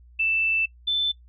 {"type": "tone pair in turn", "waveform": "sine", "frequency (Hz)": [2652, 3527], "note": ["E7", "A7"], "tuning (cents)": [10, 3], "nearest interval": "perfect fourth", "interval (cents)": 493, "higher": "second", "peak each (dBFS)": [-20, -20], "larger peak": "neither", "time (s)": [[0.19, 0.66], [0.87, 1.12]], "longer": "first", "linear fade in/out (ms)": 10, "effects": ["noise-tail reverb RT60 0.1 s tail -20 dB re dry", "added 60 Hz sine -48 dBFS peak until 1.28 s"]}